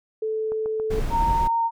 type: tone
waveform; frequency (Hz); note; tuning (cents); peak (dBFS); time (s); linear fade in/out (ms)
sine; 437.4; A4; -10; -23; 0.22-1; 5
type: click train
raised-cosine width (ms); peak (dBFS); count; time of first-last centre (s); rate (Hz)
1; -24; 6; 0.52-1.217; 7.17
type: noise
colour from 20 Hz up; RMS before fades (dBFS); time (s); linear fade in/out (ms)
brown; -25; 0.9-1.48; 10
type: tone with vibrato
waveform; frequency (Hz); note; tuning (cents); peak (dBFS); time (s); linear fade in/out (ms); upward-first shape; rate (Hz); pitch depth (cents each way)
sine; 921; A#5; -21; -19; 1.1-1.71; 50; triangle; 7; 8
effects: none